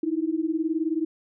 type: beating tone pair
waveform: sine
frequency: 311.1 / 330.1 Hz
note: D#4 / E4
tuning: 0 / +2 cents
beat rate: 19 Hz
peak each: -26 dBFS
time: 0.03-1.05 s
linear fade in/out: 5 ms
effects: none